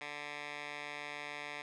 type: tone with band-pass filter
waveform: 10% pulse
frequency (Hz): 146.7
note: D3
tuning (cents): -2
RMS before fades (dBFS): -44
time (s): 0.01-1.62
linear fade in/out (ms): 2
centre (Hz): 2200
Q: 1.4
effects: resampled to 24000 Hz